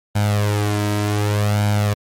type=tone with flanger; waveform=sawtooth; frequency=103.83 Hz; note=G#2; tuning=in tune; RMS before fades=-18 dBFS; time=0.15-1.94 s; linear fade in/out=10 ms; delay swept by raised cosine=1.3 to 3.1 ms; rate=0.66 Hz; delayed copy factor=+0.7; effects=MP3 64 kbps